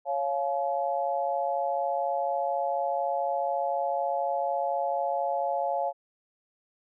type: chord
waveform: sine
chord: Db major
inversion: none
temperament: equal with one note detuned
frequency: 554.4 / 698.5 / 852.5 Hz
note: Db5 / F5 / Ab5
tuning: 0 / 0 / +45 cents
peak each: -30 / -29 / -31 dBFS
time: 0.05-5.93 s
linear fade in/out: 50 ms
effects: none